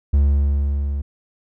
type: tone with level ramp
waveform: triangle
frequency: 70.7 Hz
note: C#2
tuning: 35 cents sharp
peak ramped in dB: -9 to -19 dBFS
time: 0.13-1.02 s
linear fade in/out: 10 ms
effects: none